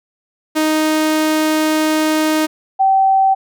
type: tone pair in turn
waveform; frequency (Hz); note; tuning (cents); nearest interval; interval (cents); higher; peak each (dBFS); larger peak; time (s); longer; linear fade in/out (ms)
sawtooth / sine; 311.1 / 772; D#4 / G5; 0 / -27; octave + major third; 1573; second; -9; neither; 0.55-2.47 / 2.79-3.35; first; 20
effects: none